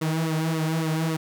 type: tone with flanger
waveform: sawtooth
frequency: 160 Hz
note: D#3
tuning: 49 cents sharp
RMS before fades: -25 dBFS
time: 0.01-1.17 s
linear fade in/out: 10 ms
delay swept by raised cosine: 1.2 to 4.7 ms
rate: 3.6 Hz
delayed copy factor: -0.75
effects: none